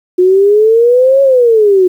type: exponential two-way sweep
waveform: sine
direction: up then down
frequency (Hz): 358.3 to 554.4 to 358.3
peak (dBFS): -4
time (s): 0.18-1.88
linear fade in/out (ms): 10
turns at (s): 1.22
effects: 7-bit